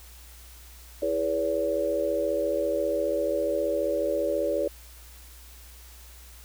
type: chord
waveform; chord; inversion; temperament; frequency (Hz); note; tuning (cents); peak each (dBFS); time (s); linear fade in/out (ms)
sine; C# minor seventh; first; equal with one note detuned; 329.6 / 415.3 / 493.9 / 568.6; E4 / G#4 / B4 / C#5; 0 / 0 / 0 / +44; -32 / -31 / -31 / -26; 1.02-4.68; 5
effects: added 60 Hz sine -47 dBFS peak until 6.44 s + white hiss -51 dBFS RMS until 6.44 s